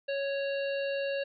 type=harmonic tone; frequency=554.4 Hz; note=C#5; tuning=in tune; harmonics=1 / 3 / 5 / 7 / 8; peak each=-30 / -40 / -40 / -47 / -49 dBFS; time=0.08-1.24 s; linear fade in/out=10 ms; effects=none